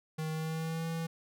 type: tone with pitch glide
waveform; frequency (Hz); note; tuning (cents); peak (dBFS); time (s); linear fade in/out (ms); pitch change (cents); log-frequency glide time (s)
square; 157.5 to 164.38; D#3 to E3; +21 to -5; -34; 0.18-1.07; 10; +74; 0.31-0.87
effects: none

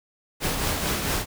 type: noise with tremolo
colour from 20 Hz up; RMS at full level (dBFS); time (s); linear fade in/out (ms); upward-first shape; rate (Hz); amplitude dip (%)
pink; -24; 0.4-1.26; 50; triangle; 4.5; 45
effects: none

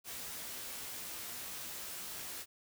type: noise with comb filter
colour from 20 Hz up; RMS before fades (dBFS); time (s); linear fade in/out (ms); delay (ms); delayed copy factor
white; -44; 0.04-2.46; 50; 16; +0.5
effects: none

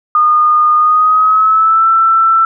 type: tone with pitch glide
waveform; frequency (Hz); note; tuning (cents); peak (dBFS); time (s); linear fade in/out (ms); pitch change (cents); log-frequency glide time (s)
sine; 1223 to 1333.7; D#6 to E6; -30 to +20; -6; 0.15-2.45; 2; +150; 0.76-1.88
effects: none

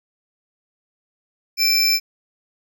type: tone pair together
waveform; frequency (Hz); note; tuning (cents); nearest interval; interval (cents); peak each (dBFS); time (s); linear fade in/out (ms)
square; 2349 / 5273; D7 / E8; 0 / 0; octave + major second; 1400; -22 / -16; 1.57-2; 50
effects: none

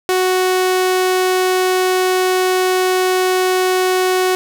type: tone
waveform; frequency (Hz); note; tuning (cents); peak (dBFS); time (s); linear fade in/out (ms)
sawtooth; 370; F#4; 0; -9; 0.09-4.35; 0
effects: none

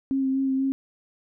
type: tone with vibrato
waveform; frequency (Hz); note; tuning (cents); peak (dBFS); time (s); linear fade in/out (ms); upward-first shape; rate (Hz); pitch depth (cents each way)
sine; 267.4; C4; +38; -21; 0.11-0.72; 0; sine; 4.1; 18
effects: none

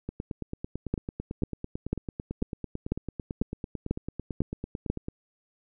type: two click trains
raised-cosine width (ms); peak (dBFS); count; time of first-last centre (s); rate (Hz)
3; -20 / -13; 46 / 9; 0.09-5.084 / 0.94-4.9; 9.01 / 2.02
effects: none

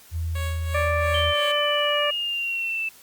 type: tone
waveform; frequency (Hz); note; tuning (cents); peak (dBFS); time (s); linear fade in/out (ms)
sine; 82.41; E2; 0; -24; 0.11-1.34; 50
type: tone with tremolo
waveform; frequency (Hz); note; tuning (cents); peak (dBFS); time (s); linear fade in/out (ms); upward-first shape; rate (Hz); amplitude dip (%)
10% pulse; 554.4; C#5; 0; -23; 0.35-1.52; 5; sine; 2.9; 70
type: harmonic tone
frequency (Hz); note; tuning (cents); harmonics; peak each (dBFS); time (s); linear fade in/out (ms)
587.3; D5; 0; 1 / 2 / 3 / 4; -24 / -27 / -29 / -30; 0.74-2.11; 10
type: linear sweep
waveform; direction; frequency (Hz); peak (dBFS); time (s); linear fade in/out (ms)
sine; down; 3136 to 2637; -24; 1.14-2.89; 5
effects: white hiss -50 dBFS RMS until 3.02 s + Opus 48 kbps

